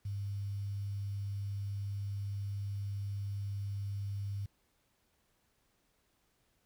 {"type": "tone with quantisation", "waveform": "sine", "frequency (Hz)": 100.2, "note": "G2", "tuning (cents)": 38, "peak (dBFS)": -35, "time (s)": [0.05, 4.46], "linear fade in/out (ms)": 5, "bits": 10, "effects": ["pink hiss -75 dBFS RMS until 6.65 s"]}